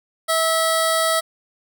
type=tone with notch filter; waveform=10% pulse; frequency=650 Hz; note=E5; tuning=24 cents flat; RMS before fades=-19 dBFS; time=0.28-1.21 s; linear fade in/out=20 ms; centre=2600 Hz; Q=1.2; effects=none